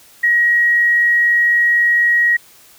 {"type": "tone", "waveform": "sine", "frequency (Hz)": 1898, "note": "A#6", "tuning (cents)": 31, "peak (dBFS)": -10, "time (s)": [0.23, 2.37], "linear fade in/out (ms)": 10, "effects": ["white hiss -46 dBFS RMS until 2.78 s"]}